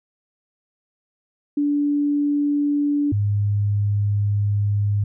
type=tone pair in turn; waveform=sine; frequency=290 / 102.53 Hz; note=D4 / G#2; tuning=-22 / -22 cents; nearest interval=octave + tritone; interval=1800 cents; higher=first; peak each=-17 dBFS; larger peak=neither; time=1.57-3.12 / 3.12-5.04 s; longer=second; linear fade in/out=5 ms; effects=none